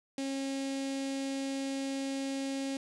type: tone with notch filter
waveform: sawtooth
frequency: 271.7 Hz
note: C#4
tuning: 35 cents flat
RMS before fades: -35 dBFS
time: 0.18-2.77 s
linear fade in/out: 2 ms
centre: 1200 Hz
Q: 0.75
effects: resampled to 22050 Hz + 9-bit